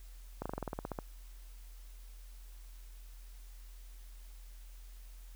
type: slowing click train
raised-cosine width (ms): 1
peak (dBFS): -23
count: 12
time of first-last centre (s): 0.42-0.988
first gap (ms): 36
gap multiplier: 1.07
effects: added 42 Hz sine -48 dBFS peak until 5.35 s + white hiss -63 dBFS RMS until 5.35 s